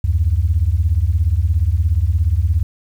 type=beating tone pair; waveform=sine; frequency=73.42 / 90.42 Hz; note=D2 / F#2; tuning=0 / -39 cents; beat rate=17 Hz; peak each=-15 dBFS; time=0.04-2.63 s; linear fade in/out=5 ms; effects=tanh soft clip ceiling -5 dBFS + 8-bit